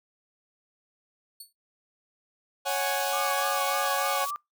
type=tone with exponential decay; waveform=15% pulse; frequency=4435 Hz; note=C#8; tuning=in tune; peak=-32 dBFS; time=1.4-1.53 s; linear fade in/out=5 ms; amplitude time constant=28 ms
type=chord; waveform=sawtooth; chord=C# suspended fourth; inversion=none; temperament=equal; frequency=554.4 / 740 / 830.6 Hz; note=C#5 / F#5 / G#5; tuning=0 / 0 / 0 cents; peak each=-27 dBFS; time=2.65-4.26 s; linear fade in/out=20 ms
type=high-pass noise; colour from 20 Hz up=white; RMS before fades=-37 dBFS; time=2.68-4.31 s; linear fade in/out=10 ms; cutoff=2600 Hz; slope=24 dB/octave
type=tone with vibrato; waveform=sine; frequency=1159 Hz; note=D6; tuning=23 cents flat; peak=-30 dBFS; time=3.13-4.36 s; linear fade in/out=0 ms; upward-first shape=sine; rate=3.4 Hz; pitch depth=63 cents each way
effects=noise-tail reverb RT60 0.2 s tail -26 dB re dry